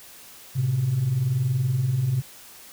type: tone pair together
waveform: sine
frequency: 110 / 130.81 Hz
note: A2 / C3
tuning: 0 / 0 cents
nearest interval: minor third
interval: 300 cents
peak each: -27 / -20 dBFS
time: 0.55-2.22 s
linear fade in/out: 20 ms
effects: tanh soft clip ceiling -15 dBFS + white hiss -46 dBFS RMS until 2.72 s